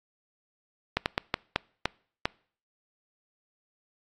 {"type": "slowing click train", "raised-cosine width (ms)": 0.3, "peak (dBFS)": -8, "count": 7, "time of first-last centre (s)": [0.97, 2.255], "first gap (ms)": 89, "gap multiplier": 1.35, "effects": ["noise-tail reverb RT60 0.5 s tail -26 dB re dry", "AAC 32 kbps"]}